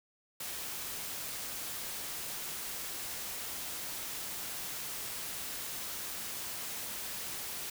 white noise, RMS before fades -40 dBFS, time 0.4-7.7 s, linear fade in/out 5 ms, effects none

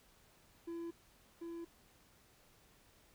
triangle tone with echo, 336.9 Hz, E4, 38 cents sharp, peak -39 dBFS, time 0.67-0.91 s, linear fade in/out 10 ms, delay 740 ms, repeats 1, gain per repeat -2 dB, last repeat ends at 1.65 s, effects pink hiss -67 dBFS RMS until 3.14 s

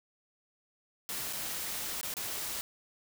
white noise with dropouts, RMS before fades -37 dBFS, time 1.09-2.61 s, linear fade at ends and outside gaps 0 ms, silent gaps 1.327-1.332 / 2.012-2.03 / 2.139-2.168 s, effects none

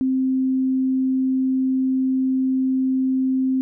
sine tone, 261.6 Hz, C4, in tune, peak -17 dBFS, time 0.01-3.61 s, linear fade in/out 0 ms, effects none

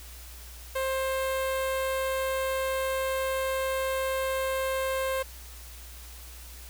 sawtooth tone with notch filter, 529 Hz, C5, 19 cents sharp, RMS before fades -29 dBFS, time 0.75-5.23 s, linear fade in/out 10 ms, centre 5400 Hz, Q 1.4, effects added 60 Hz sine -44 dBFS peak until 6.69 s + white hiss -48 dBFS RMS until 6.69 s

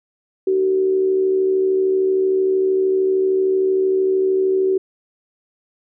sine tone with amplitude modulation, 379.5 Hz, F#4, 44 cents sharp, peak -12 dBFS, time 0.47-4.78 s, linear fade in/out 5 ms, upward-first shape sine, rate 73.1 Hz, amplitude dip 45%, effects none

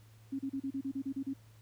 sine tone bursts, 271.4 Hz, C#4, 36 cents flat, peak -33 dBFS, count 10, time 0.32-1.337 s, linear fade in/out 10 ms, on 72 ms, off 33 ms, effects added 110 Hz sine -56 dBFS peak until 1.61 s + pink hiss -66 dBFS RMS until 1.61 s

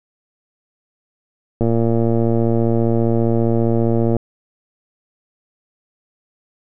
click train, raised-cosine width 2 ms, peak -5 dBFS, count 295, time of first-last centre 1.61-4.167 s, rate 115 Hz, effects none

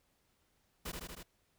pink noise with echo, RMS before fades -41 dBFS, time 0.85-0.92 s, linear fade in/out 10 ms, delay 78 ms, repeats 4, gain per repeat -2 dB, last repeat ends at 1.232 s, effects pink hiss -75 dBFS RMS until 1.58 s

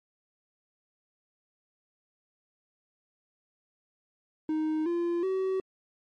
triangle tone with pitch steps, 311.7 / 343.9 / 379.3 Hz, D#4 / F4 / F#4, +3 / -27 / +43 cents, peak -24 dBFS, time 4.49-5.6 s, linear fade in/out 2 ms, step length 370 ms, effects MP3 48 kbps

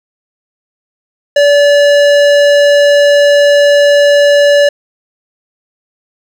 sine tone with hard clipping, 576 Hz, D5, 34 cents flat, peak -6 dBFS, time 1.36-4.69 s, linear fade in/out 5 ms, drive 16 dB, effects none

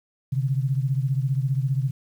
sine beating tone pair, 130.81 / 145.81 Hz, C3 / D3, 0 / -12 cents, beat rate 15 Hz, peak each -22 / -26 dBFS, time 0.32-1.91 s, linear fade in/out 10 ms, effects 9-bit

